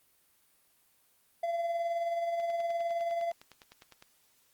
triangle tone with tremolo, 680 Hz, F5, 46 cents flat, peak -26 dBFS, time 1.43-3.32 s, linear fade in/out 5 ms, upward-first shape sine, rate 19 Hz, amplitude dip 40%
click train, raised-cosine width 0.2 ms, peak -33 dBFS, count 17, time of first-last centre 2.4-4.024 s, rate 9.85 Hz
effects white hiss -68 dBFS RMS until 4.53 s + Opus 32 kbps

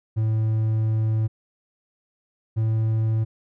triangle tone pair in turn, 110 / 110.83 Hz, A2 / A2, 0 / +13 cents, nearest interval unison, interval 13 cents, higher second, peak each -17 dBFS, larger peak neither, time 0.16-1.28 / 2.56-3.25 s, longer first, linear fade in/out 20 ms, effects none

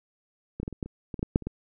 clicks, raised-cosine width 3 ms, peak -21 / -18 / -19 / -26 / -17 / -27 / -21 / -22 / -13 / -7 / -27 / -18 dBFS, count 12, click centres 0.6 / 0.631 / 0.679 / 0.727 / 0.828 / 0.86 / 1.142 / 1.193 / 1.229 / 1.359 / 1.423 / 1.47 s, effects none

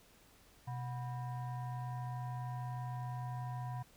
sine tone with frequency modulation, 125.8 Hz, B2, 32 cents sharp, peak -38 dBFS, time 0.67-3.83 s, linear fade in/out 10 ms, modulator 857 Hz, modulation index 0.65, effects pink hiss -64 dBFS RMS until 3.96 s

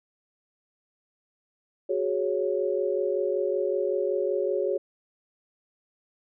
sine chord, F# suspended second, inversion none, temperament equal, 370 / 415.3 / 554.4 Hz, F#4 / G#4 / C#5, 0 / 0 / 0 cents, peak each -28 dBFS, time 1.89-4.78 s, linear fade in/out 10 ms, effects none

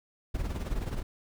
brown noise with tremolo, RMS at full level -30 dBFS, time 0.34-1.03 s, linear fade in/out 10 ms, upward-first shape sine, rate 19 Hz, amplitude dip 65%, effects none

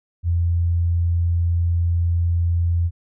sine tone, 85.5 Hz, F2, 36 cents flat, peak -16 dBFS, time 0.23-2.91 s, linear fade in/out 50 ms, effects none

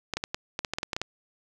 clicks, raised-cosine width 0.2 ms, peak -12 dBFS, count 12, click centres 0.137 / 0.17 / 0.239 / 0.345 / 0.591 / 0.648 / 0.736 / 0.785 / 0.831 / 0.932 / 0.965 / 1.016 s, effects 8-bit

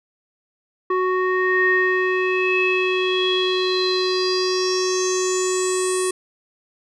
square tone with low-pass filter sweep, 370 Hz, F#4, in tune, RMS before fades -20 dBFS, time 0.9-6.11 s, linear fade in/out 5 ms, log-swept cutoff 1400 to 9200 Hz, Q 7.9, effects none

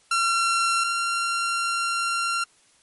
sawtooth tone pair in turn, 1364 / 1375.9 Hz, F6 / F6, -41 / -26 cents, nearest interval unison, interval 15 cents, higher second, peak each -16 / -19 dBFS, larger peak first, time 0.11-0.84 / 0.84-2.44 s, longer second, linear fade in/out 5 ms, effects white hiss -59 dBFS RMS until 2.82 s + MP3 48 kbps

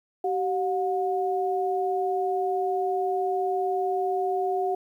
sine tone pair together, 383.2 / 722.6 Hz, G4 / F#5, -39 / -41 cents, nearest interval major seventh, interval 1098 cents, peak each -26 dBFS, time 0.24-4.75 s, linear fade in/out 5 ms, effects 10-bit

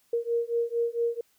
sine beating tone pair, 466.2 / 470.6 Hz, A#4 / A#4, 0 / +16 cents, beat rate 4.4 Hz, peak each -28 dBFS, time 0.13-1.21 s, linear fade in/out 5 ms, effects white hiss -67 dBFS RMS until 1.38 s

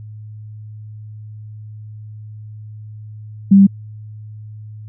sine tone, 196.5 Hz, G3, 4 cents sharp, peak -4 dBFS, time 3.51-3.67 s, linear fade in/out 10 ms, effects added 107 Hz sine -31 dBFS peak until 4.88 s

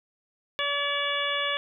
harmonic tone, 572 Hz, D5, 46 cents flat, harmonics 1 / 2 / 3 / 4 / 5 / 6, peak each -33 / -32 / -32 / -33 / -33 / -31 dBFS, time 0.59-1.57 s, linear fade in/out 0 ms, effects none

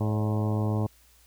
harmonic tone with a mistuned harmonic, 106.8 Hz, G#2, 49 cents sharp, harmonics 1 / 2 / 3 / 4 / 5 / 6 / 7 / 8 / 9 / 10, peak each -25 / -31 / -35 / -37 / -39 / -41 / -42 / -43 / -44 / -45 dBFS, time 0-0.87 s, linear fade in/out 10 ms, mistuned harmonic 5, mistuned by +51 cents, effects added 60 Hz sine -60 dBFS peak until 1.26 s + white hiss -60 dBFS RMS until 1.26 s

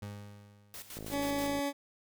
30% pulse tone with exponential decay, 102.5 Hz, G#2, 22 cents flat, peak -36 dBFS, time 0.02-1.17 s, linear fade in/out 5 ms, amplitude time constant 250 ms
white noise with tremolo, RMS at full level -45 dBFS, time 0.74-1.51 s, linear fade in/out 0 ms, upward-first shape square, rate 6.2 Hz, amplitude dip 70%
click train, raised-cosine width 2 ms, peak -30 dBFS, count 34, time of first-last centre 0.97-1.59 s, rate 53.2 Hz
20% pulse tone, 282.8 Hz, C#4, 35 cents sharp, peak -26 dBFS, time 1.1-1.73 s, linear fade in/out 50 ms
effects none

